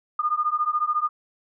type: beating tone pair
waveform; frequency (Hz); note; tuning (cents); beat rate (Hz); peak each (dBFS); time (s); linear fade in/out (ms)
sine; 1211 / 1225; D#6 / D#6; -47 / -27; 14; -24; 0.19-1.09; 5
effects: none